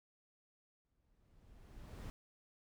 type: noise with exponential growth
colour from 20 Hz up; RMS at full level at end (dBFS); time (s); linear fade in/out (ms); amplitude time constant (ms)
brown; -43; 0.85-2.1; 0; 270
effects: none